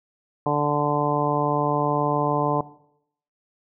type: harmonic tone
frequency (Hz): 146.83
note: D3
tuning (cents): 0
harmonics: 1 / 2 / 3 / 4 / 5 / 6 / 7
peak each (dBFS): -27 / -27 / -27 / -27 / -27 / -27 / -27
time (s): 0.46-2.61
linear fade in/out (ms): 2
effects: noise-tail reverb RT60 0.7 s tail -18 dB re dry